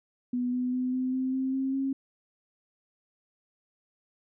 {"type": "tone with pitch steps", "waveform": "sine", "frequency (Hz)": [246.9, 250.1, 253.3, 256.5, 259.8, 263.1, 266.5, 269.9], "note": ["B3", "B3", "B3", "C4", "C4", "C4", "C4", "C#4"], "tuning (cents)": [0, 22, 44, -34, -12, 10, 32, -46], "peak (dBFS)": -26, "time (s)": [0.33, 1.93], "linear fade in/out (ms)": 5, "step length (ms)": 200, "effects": []}